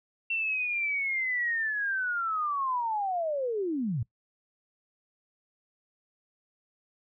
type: linear sweep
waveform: sine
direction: down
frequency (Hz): 2716 to 100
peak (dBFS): -27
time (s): 0.3-4.03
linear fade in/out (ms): 5
effects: noise-tail reverb RT60 0.1 s tail -21 dB re dry